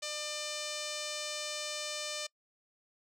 5% pulse tone with notch filter, 600 Hz, D5, 37 cents sharp, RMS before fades -38 dBFS, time 0.02-2.27 s, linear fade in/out 10 ms, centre 1500 Hz, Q 1.6, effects noise-tail reverb RT60 0.1 s tail -24 dB re dry + low-pass 10000 Hz 12 dB/octave

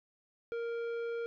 sine tone with tanh clipping, 466.2 Hz, A#4, in tune, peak -36 dBFS, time 0.52-1.26 s, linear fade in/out 0 ms, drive 11 dB, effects none

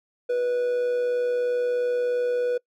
triangle tone with amplitude modulation, 490.5 Hz, B4, 12 cents flat, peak -18 dBFS, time 0.29-2.58 s, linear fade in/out 10 ms, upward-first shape sine, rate 123 Hz, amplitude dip 30%, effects noise-tail reverb RT60 0.1 s tail -24 dB re dry

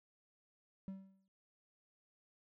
triangle tone with exponential decay, 192.5 Hz, G3, 31 cents flat, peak -38 dBFS, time 0.88-1.28 s, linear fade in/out 0 ms, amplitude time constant 85 ms, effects none

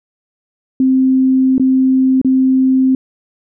sine tone with dropouts, 261.6 Hz, C4, in tune, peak -8 dBFS, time 0.8-2.95 s, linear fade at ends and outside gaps 2 ms, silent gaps 1.581-1.597 / 2.215-2.247 s, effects none

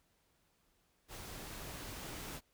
pink noise with level ramp, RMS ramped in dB -48 to -45 dBFS, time 1.08-2.41 s, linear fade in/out 50 ms, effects pink hiss -75 dBFS RMS until 2.53 s

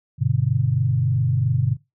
sine chord, G major, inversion none, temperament equal with one note detuned, 99.54 / 123.47 / 146.83 Hz, G2 / B2 / D3, +27 / 0 / 0 cents, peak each -24 / -20 / -22 dBFS, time 0.18-1.77 s, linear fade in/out 50 ms, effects noise-tail reverb RT60 0.2 s tail -17 dB re dry

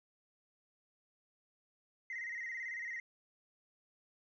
sine tone with vibrato, 1969 Hz, B6, 6 cents flat, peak -38 dBFS, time 2.1-3 s, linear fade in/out 2 ms, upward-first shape square, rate 18 Hz, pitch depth 76 cents each way, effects tanh soft clip ceiling -36 dBFS

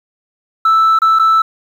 sine tone with dropouts, 1318.5 Hz, E6, in tune, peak -5 dBFS, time 0.65-1.42 s, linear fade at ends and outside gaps 5 ms, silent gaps 0.989-1.018 / 1.189-1.195 s, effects tanh soft clip ceiling -6 dBFS + 7-bit

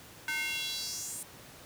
square tone with high-pass filter sweep, 305.4 Hz, D#4, 32 cents flat, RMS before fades -36 dBFS, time 0.28-1.23 s, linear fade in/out 2 ms, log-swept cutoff 1700 to 9300 Hz, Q 3.4, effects pink hiss -51 dBFS RMS until 1.65 s + high-pass 80 Hz 12 dB/octave

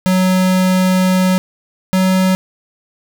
square tone pair in turn, 185.4 / 187.01 Hz, F#3 / F#3, +4 / +19 cents, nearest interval unison, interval 15 cents, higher second, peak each -11 dBFS, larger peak neither, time 0.06-1.38 / 1.93-2.35 s, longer first, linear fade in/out 0 ms, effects none

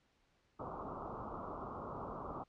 white low-pass noise, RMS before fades -45 dBFS, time 0.59-2.44 s, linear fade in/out 10 ms, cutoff 1300 Hz, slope 96 dB/octave, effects pink hiss -75 dBFS RMS until 2.48 s + low-pass 5000 Hz 12 dB/octave

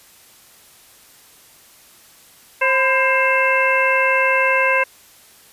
harmonic tone with a mistuned harmonic, 531 Hz, C5, 25 cents sharp, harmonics 1 / 2 / 3 / 4 / 5, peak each -20 / -20 / -20 / -20 / -20 dBFS, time 2.61-4.84 s, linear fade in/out 10 ms, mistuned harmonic 2, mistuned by -76 cents, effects white hiss -48 dBFS RMS until 5.52 s + resampled to 32000 Hz

